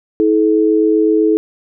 sine tone pair together, 322 / 429.8 Hz, E4 / A4, -41 / -41 cents, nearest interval perfect fourth, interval 500 cents, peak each -12 dBFS, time 0.2-1.37 s, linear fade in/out 0 ms, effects none

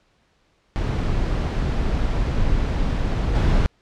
brown noise with level steps, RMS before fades -21 / -17 dBFS, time 0.76-3.66 s, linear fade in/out 0 ms, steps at 3.35 s, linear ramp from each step 2 ms, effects pink hiss -63 dBFS RMS until 3.81 s + low-pass 5000 Hz 12 dB/octave

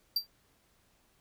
square tone with exponential decay, 4699 Hz, D8, in tune, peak -24 dBFS, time 0.16-0.27 s, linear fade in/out 5 ms, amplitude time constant 22 ms, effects pink hiss -69 dBFS RMS until 1.2 s

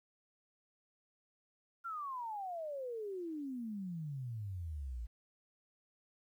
sine exponential sweep, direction down, 1400 to 55 Hz, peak -39 dBFS, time 1.84-5.07 s, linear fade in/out 20 ms, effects 12-bit

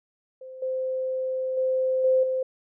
sine tone with level steps, 519 Hz, C5, 14 cents flat, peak -38 / -25 / -21 / -17 / -23 dBFS, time 0.41-2.43 s, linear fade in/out 5 ms, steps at 0.62 / 1.57 / 2.04 / 2.23 s, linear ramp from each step 5 ms, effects none

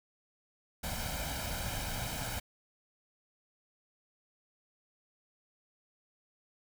pink noise with comb filter, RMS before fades -37 dBFS, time 0.83-2.4 s, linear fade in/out 10 ms, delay 1.3 ms, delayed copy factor +0.7, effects none

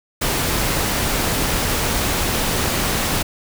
pink noise, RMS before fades -20 dBFS, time 0.21-3.23 s, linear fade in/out 10 ms, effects none

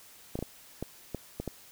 clicks, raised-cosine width 2 ms, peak -20 dBFS, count 7, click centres 0.355 / 0.39 / 0.426 / 0.826 / 1.147 / 1.4 / 1.477 s, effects white hiss -54 dBFS RMS until 1.71 s

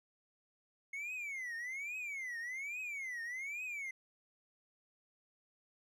triangle tone with vibrato, 2157 Hz, C#7, 48 cents flat, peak -38 dBFS, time 0.93-3.91 s, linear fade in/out 5 ms, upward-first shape triangle, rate 1.2 Hz, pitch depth 300 cents each way, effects none

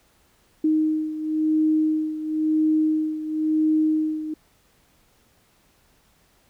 sine beating tone pair, 311.1 / 312.07 Hz, D#4 / D#4, 0 / +5 cents, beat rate 0.97 Hz, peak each -20 / -25 dBFS, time 0.64-4.34 s, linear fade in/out 5 ms, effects pink hiss -61 dBFS RMS until 6.49 s

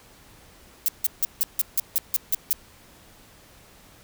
violet noise bursts, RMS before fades -21 dBFS, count 10, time 0.86-2.53 s, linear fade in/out 0 ms, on 23 ms, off 160 ms, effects pink hiss -52 dBFS RMS until 4.03 s

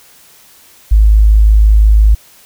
sine tone, 52.9 Hz, G#1, 33 cents sharp, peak -3 dBFS, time 0.91-2.15 s, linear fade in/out 10 ms, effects white hiss -43 dBFS RMS until 2.45 s

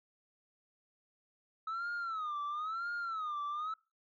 sine tone with vibrato, 1284 Hz, E6, 46 cents flat, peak -33 dBFS, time 1.67-3.74 s, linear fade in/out 5 ms, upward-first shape sine, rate 0.99 Hz, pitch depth 170 cents each way, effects noise-tail reverb RT60 0.3 s tail -25 dB re dry + tanh soft clip ceiling -34 dBFS

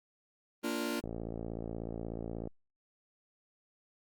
sawtooth chord, Bb major, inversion none, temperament just, 233.1 / 291.4 / 349.6 Hz, Bb3 / D4 / F4, 0 / -13 / +2 cents, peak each -32 dBFS, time 0.63-1.01 s, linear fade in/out 20 ms
click train, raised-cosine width 2 ms, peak -26 dBFS, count 82, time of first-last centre 1.04-2.474 s, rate 56.5 Hz
effects Opus 32 kbps

